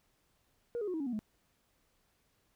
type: tone with pitch steps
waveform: sine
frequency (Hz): 474.9 / 415.8 / 364.1 / 318.8 / 279.1 / 244.4 / 214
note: A#4 / G#4 / F#4 / D#4 / C#4 / B3 / A3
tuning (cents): +32 / +2 / -28 / +42 / +12 / -18 / -48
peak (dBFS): -32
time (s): 0.75-1.191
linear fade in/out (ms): 0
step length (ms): 63
effects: tanh soft clip ceiling -30 dBFS + pink hiss -74 dBFS RMS until 2.55 s